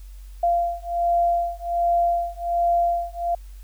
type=beating tone pair; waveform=sine; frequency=690 / 691.3 Hz; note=F5 / F5; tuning=-21 / -18 cents; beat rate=1.3 Hz; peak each=-22 dBFS; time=0.43-3.35 s; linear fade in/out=5 ms; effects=added 47 Hz sine -37 dBFS peak until 3.63 s + white hiss -57 dBFS RMS until 3.63 s